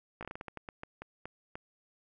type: slowing click train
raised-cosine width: 0.5 ms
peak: -26 dBFS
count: 14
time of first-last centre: 0.21-1.555 s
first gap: 17 ms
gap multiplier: 1.27
effects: none